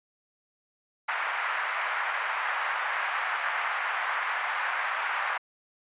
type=band-pass noise; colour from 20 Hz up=white; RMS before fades=-30 dBFS; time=1.08-5.38 s; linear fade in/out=10 ms; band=800 to 2000 Hz; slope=24 dB/octave; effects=resampled to 8000 Hz